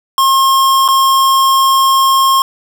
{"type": "tone with dropouts", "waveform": "square", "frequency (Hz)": 1073, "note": "C6", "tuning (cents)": 43, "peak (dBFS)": -8, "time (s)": [0.18, 2.42], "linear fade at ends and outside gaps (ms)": 1, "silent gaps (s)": [0.879, 0.886], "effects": []}